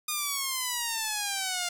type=exponential sweep; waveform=5% pulse; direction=down; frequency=1230 to 698.5 Hz; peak=-17 dBFS; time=0.08-1.69 s; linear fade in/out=5 ms; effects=9-bit